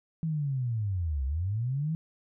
sine linear two-way sweep, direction down then up, 164.81 to 63.7 to 164.81 Hz, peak -27 dBFS, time 0.23-1.95 s, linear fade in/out 0 ms, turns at 1.25 s, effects none

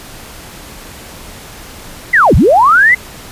sine linear two-way sweep, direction down then up, 2077 to 41.88 to 2077 Hz, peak -4 dBFS, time 2.13-2.95 s, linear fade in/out 10 ms, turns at 2.35 s, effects pink hiss -32 dBFS RMS until 3.31 s + resampled to 32000 Hz

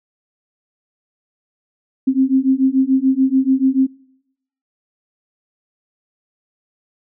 sine beating tone pair, 261.2 / 268.1 Hz, C4 / C4, -3 / +42 cents, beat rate 6.9 Hz, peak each -15 dBFS, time 2.07-3.87 s, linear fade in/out 10 ms, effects noise-tail reverb RT60 0.8 s tail -25 dB re dry

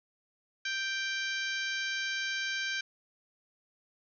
harmonic tone, 784 Hz, G5, in tune, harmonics 2 / 3 / 4 / 5 / 6 / 7 / 8, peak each -34 / -38 / -40 / -42 / -44 / -45 / -46 dBFS, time 0.65-2.81 s, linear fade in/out 5 ms, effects none

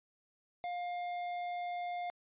sine tone with tanh clipping, 707 Hz, F5, 21 cents sharp, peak -38 dBFS, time 0.64-2.1 s, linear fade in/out 0 ms, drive 12 dB, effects resampled to 8000 Hz

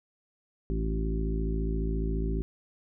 harmonic tone with a mistuned harmonic, 54.5 Hz, A1, 16 cents flat, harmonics 1 / 2 / 3 / 4 / 5 / 6 / 7, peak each -28 / -42 / -35 / -40 / -38 / -43 / -37 dBFS, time 0.7-2.42 s, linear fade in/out 0 ms, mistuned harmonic 6, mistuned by +31 cents, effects none

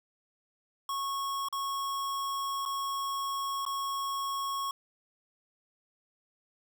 square tone with dropouts, 1100 Hz, C#6, 14 cents flat, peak -32 dBFS, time 0.89-4.71 s, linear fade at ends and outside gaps 2 ms, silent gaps 1.486-1.526 / 2.653-2.659 / 3.652-3.663 s, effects none

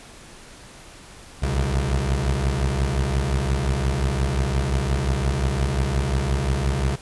25% pulse beating tone pair, 63 / 68.7 Hz, B1 / C#2, +35 / -15 cents, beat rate 5.7 Hz, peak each -21 / -18 dBFS, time 1.42-6.96 s, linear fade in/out 10 ms, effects pink hiss -44 dBFS RMS until 7.01 s + resampled to 24000 Hz

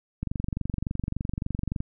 click train, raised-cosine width 5 ms, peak -16 dBFS, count 38, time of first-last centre 0.23-1.804 s, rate 23.5 Hz, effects none

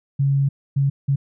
sine tone bursts at uneven times, 138.59 Hz, C#3, in tune, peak -15 dBFS, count 3, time 0.19-0.49 / 0.76-0.9 / 1.08-1.16 s, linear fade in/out 10 ms, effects none

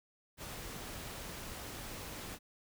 pink noise, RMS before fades -45 dBFS, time 0.37-2.39 s, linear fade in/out 50 ms, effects none

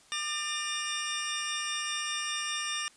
20% pulse tone cluster, 1203 / 1802 / 2839 Hz, D6 / A6 / F7, +41 / +41 / +28 cents, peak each -31 dBFS, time 0.12-2.88 s, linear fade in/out 0 ms, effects white hiss -59 dBFS RMS until 2.96 s + resampled to 22050 Hz

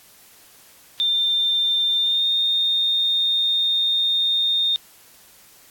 sine tone with pitch glide, 3592 to 3659 Hz, A7 to A#7, +35 to -33 cents, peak -17 dBFS, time 1-4.76 s, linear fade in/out 0 ms, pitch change +32 cents, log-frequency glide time 1.97-2.25 s, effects white hiss -50 dBFS RMS until 5.7 s + AAC 64 kbps

